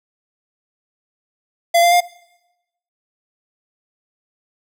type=tone with pitch steps; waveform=square; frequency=683 / 694.1 / 705.5 Hz; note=F5 / F5 / F5; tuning=-39 / -11 / +17 cents; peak=-11 dBFS; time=1.74-2.007 s; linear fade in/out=10 ms; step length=89 ms; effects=noise-tail reverb RT60 0.9 s tail -21 dB re dry